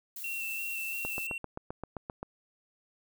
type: noise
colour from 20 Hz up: violet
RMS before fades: -41 dBFS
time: 0.16-1.27 s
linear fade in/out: 5 ms
type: tone with vibrato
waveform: triangle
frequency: 2700 Hz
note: E7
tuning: 41 cents sharp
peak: -33 dBFS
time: 0.24-1.38 s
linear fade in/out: 2 ms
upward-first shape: square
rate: 2.9 Hz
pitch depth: 18 cents each way
type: click train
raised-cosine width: 1 ms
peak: -23 dBFS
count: 10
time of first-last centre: 1.05-2.23 s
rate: 7.63 Hz
effects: none